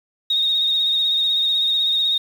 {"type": "tone with vibrato", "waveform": "sine", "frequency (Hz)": 3724, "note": "A#7", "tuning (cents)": -2, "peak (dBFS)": -16, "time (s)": [0.3, 2.18], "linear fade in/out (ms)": 5, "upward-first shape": "sine", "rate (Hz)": 16, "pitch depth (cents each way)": 32, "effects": ["7-bit"]}